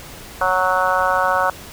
harmonic tone, 185 Hz, F#3, in tune, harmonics 3 / 4 / 5 / 6 / 7 / 8, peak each -22 / -22 / -22 / -22 / -22 / -22 dBFS, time 0.41-1.5 s, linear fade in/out 2 ms, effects pink hiss -37 dBFS RMS until 1.72 s

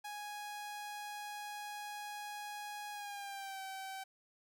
sawtooth tone with pitch glide, 830 to 770 Hz, G#5 to G5, -1 to -31 cents, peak -39 dBFS, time 0.04-4.04 s, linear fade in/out 10 ms, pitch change -130 cents, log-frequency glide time 2.92-3.61 s, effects none

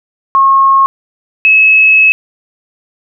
sine tone pair in turn, 1085 / 2581 Hz, C#6 / E7, -37 / -37 cents, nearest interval octave + minor third, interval 1500 cents, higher second, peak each -4 / -3 dBFS, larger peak second, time 0.35-0.86 / 1.45-2.12 s, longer second, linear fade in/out 0 ms, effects none

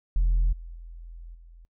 sine tone with level steps, 42 Hz, E1, 33 cents sharp, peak -17 / -37 / -39 / -46 dBFS, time 0.16-1.65 s, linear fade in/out 0 ms, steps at 0.52 / 0.75 / 1.34 s, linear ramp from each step 10 ms, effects noise-tail reverb RT60 0.1 s tail -25 dB re dry + tanh soft clip ceiling -17 dBFS

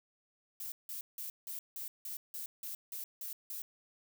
violet noise bursts, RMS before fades -42 dBFS, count 11, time 0.6-3.62 s, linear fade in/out 2 ms, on 120 ms, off 170 ms, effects none

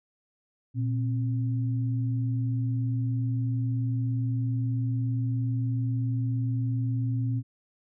sine tone pair together, 118.9 / 266 Hz, A#2 / C4, +35 / +29 cents, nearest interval octave + major second, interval 1394 cents, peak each -25 / -34 dBFS, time 0.74-7.43 s, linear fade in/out 50 ms, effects none

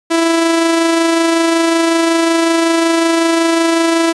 sawtooth tone with amplitude modulation, 331.2 Hz, E4, 8 cents sharp, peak -5 dBFS, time 0.1-4.13 s, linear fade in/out 20 ms, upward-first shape sine, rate 25.4 Hz, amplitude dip 30%, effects resampled to 24000 Hz

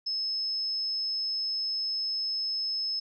sine tone, 5200 Hz, E8, 24 cents flat, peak -28 dBFS, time 0.06-3 s, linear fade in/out 10 ms, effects none

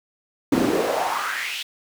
brown noise with high-pass filter sweep, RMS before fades -23 dBFS, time 0.52-1.63 s, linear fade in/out 5 ms, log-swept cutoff 220 to 3300 Hz, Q 3.4, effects none

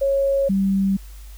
sine tone pair in turn, 550 / 194.45 Hz, C#5 / G3, -14 / -14 cents, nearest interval octave + tritone, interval 1800 cents, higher first, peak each -16 dBFS, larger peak neither, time 0.01-0.49 / 0.49-0.97 s, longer neither, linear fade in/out 10 ms, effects added 50 Hz sine -36 dBFS peak until 1.37 s + white hiss -50 dBFS RMS until 1.37 s

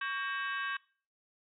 harmonic tone with a mistuned harmonic, 374.1 Hz, F#4, 19 cents sharp, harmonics 3 / 4 / 5 / 6 / 7 / 8 / 9 / 10, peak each -38 / -36 / -45 / -51 / -43 / -46 / -54 / -50 dBFS, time 0.01-0.77 s, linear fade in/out 5 ms, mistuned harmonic 4, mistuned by +110 cents, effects noise-tail reverb RT60 0.4 s tail -21 dB re dry

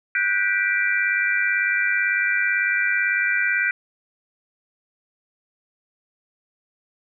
sine chord, G major seventh, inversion third, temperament just, 1470 / 1568 / 1960 / 2352 Hz, F#6 / G6 / B6 / D7, -12 / 0 / -14 / +2 cents, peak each -24 dBFS, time 0.15-3.71 s, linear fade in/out 2 ms, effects none

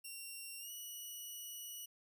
5% pulse tone with pitch glide, 2752 to 2933 Hz, F7 to F#7, -26 to -16 cents, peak -38 dBFS, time 0.04-1.86 s, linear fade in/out 10 ms, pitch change +110 cents, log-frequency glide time 0.59-0.71 s, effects none

